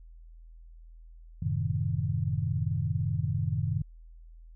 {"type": "chord", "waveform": "sine", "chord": "F# diminished seventh", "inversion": "none", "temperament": "equal", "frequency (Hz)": [92.5, 110, 130.81, 155.56], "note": ["F#2", "A2", "C3", "Eb3"], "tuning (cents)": [0, 0, 0, 0], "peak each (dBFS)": -32, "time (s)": [1.42, 3.82], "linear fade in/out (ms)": 5, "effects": ["added 41 Hz sine -47 dBFS peak until 4.55 s"]}